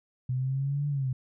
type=exponential two-way sweep; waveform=sine; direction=up then down; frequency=126 to 146.4 to 126 Hz; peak=-26 dBFS; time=0.29-1.13 s; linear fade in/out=5 ms; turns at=0.88 s; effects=none